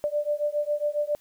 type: beating tone pair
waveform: sine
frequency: 587.3 / 594.6 Hz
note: D5 / D5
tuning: 0 / +21 cents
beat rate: 7.3 Hz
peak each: -27 dBFS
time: 0.04-1.15 s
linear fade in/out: 0 ms
effects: white hiss -61 dBFS RMS until 1.2 s